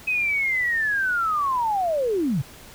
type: linear sweep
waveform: sine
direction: down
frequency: 2549 to 116.4 Hz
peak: -20 dBFS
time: 0.07-2.42 s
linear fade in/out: 10 ms
effects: pink hiss -45 dBFS RMS until 2.74 s